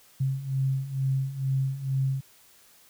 sine beating tone pair, 132.7 / 134.9 Hz, C3 / C#3, +25 / -47 cents, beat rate 2.2 Hz, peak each -30 / -26 dBFS, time 0.2-2.21 s, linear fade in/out 10 ms, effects white hiss -57 dBFS RMS until 2.89 s

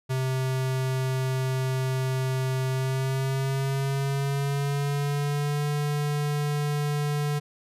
square tone with pitch glide, 130.81 to 146.83 Hz, C3 to D3, 0 to 0 cents, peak -25 dBFS, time 0.09-7.4 s, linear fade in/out 20 ms, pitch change +200 cents, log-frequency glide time 2.7-5.66 s, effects resampled to 32000 Hz

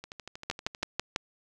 two click trains, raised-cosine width 0.2 ms, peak -24 / -11 dBFS, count 11 / 5, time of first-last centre 0.04-0.827 / 0.5-1.161 s, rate 12.7 / 6.05 Hz, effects none

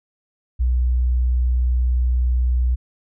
sine tone, 61.74 Hz, B1, in tune, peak -15 dBFS, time 0.59-2.76 s, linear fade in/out 20 ms, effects none

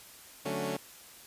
15% pulse chord, D major seventh, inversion none, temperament equal, 146.83 / 185 / 220 / 277.2 Hz, D3 / F#3 / A3 / C#4, 0 / 0 / 0 / 0 cents, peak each -32 dBFS, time 0.45-0.77 s, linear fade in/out 10 ms, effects white hiss -52 dBFS RMS until 1.26 s + resampled to 32000 Hz

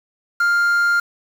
triangle tone with quantisation, 1400 Hz, F6, 4 cents sharp, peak -12 dBFS, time 0.4-1 s, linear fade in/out 5 ms, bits 6, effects none

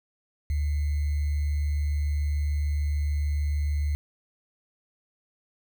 sine tone with sample-and-hold, 73.42 Hz, D2, in tune, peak -23 dBFS, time 0.5-3.95 s, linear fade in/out 0 ms, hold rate 2100 Hz, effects none

